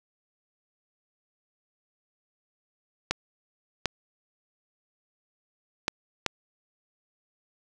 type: clicks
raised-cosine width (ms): 0.2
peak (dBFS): -7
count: 4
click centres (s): 3.11 / 3.857 / 5.881 / 6.263
effects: none